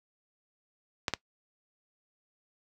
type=clicks; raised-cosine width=0.2 ms; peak=-10 dBFS; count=2; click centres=1.082 / 1.137 s; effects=noise-tail reverb RT60 0.1 s tail -21 dB re dry + high-pass 60 Hz 12 dB/octave